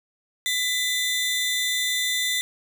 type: tone pair together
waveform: sawtooth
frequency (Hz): 2002 / 3567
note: B6 / A7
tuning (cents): +23 / +23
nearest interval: minor seventh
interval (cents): 1000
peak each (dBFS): -22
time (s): 0.46-2.41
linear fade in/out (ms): 0
effects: none